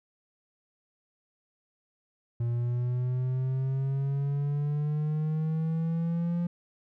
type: exponential sweep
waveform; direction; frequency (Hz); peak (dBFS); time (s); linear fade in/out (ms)
triangle; up; 117.7 to 173.9; -24; 2.4-6.47; 5
effects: none